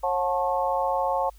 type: harmonic tone with a mistuned harmonic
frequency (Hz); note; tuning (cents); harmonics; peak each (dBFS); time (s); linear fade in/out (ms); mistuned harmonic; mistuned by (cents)
181; F#3; -38; 3 / 4 / 5 / 6; -27 / -28 / -26 / -31; 0.03-1.3; 10; 5; -53
effects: added 50 Hz sine -47 dBFS peak until 1.38 s + white hiss -60 dBFS RMS until 1.38 s